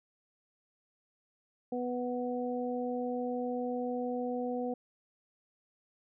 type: harmonic tone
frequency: 246.9 Hz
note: B3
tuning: in tune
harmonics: 1 / 2 / 3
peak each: -35 / -35 / -40 dBFS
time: 1.72-4.74 s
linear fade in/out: 5 ms
effects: none